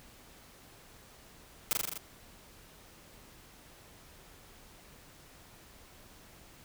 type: noise with echo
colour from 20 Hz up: white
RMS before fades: -28 dBFS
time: 1.71-1.73 s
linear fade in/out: 0 ms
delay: 41 ms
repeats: 6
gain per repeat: -2 dB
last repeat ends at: 1.976 s
effects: pink hiss -56 dBFS RMS until 6.64 s